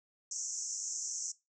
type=band-pass noise; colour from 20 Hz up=pink; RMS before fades=-39 dBFS; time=0.31-1.32 s; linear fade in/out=5 ms; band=5700 to 7500 Hz; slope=96 dB/octave; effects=noise-tail reverb RT60 0.2 s tail -17 dB re dry